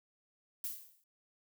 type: noise with exponential decay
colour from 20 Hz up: violet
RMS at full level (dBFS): -36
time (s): 0.64-1.04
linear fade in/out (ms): 2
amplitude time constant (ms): 85
effects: none